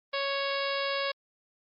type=harmonic tone; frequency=554.4 Hz; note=C#5; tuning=in tune; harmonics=1 / 2 / 3 / 4 / 5 / 6 / 7 / 8 / 9; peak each=-32 / -35 / -37 / -38 / -39 / -40 / -40 / -41 / -42 dBFS; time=0.13-1.12 s; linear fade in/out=10 ms; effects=Opus 32 kbps